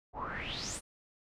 pink noise with low-pass filter sweep, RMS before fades -39 dBFS, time 0.13-0.81 s, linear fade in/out 50 ms, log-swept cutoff 750 to 10000 Hz, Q 7.1, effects none

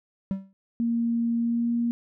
triangle tone with exponential decay, 193.4 Hz, G3, 23 cents flat, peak -19 dBFS, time 0.31-0.53 s, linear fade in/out 0 ms, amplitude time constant 46 ms
sine tone with pitch glide, 233.1 to 235.8 Hz, A#3 to A#3, 0 to +20 cents, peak -22 dBFS, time 0.8-1.91 s, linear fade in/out 0 ms, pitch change +20 cents, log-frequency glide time 1.37-1.72 s
effects none

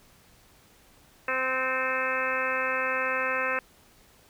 harmonic tone with a mistuned harmonic, 259.5 Hz, C4, 14 cents flat, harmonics 1 / 2 / 3 / 4 / 5 / 6 / 7 / 8 / 9 / 10, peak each -43 / -32 / -42 / -34 / -33 / -32 / -33 / -37 / -41 / -33 dBFS, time 1.28-3.59 s, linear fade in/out 2 ms, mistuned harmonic 8, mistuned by +42 cents, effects pink hiss -58 dBFS RMS until 4.29 s

